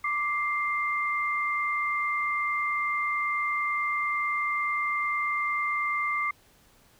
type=tone pair together; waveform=sine; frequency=1174.7 / 2097 Hz; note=D6 / C7; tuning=0 / +3 cents; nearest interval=minor seventh; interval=1003 cents; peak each=-28 dBFS; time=0.04-6.31 s; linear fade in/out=5 ms; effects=pink hiss -60 dBFS RMS until 6.99 s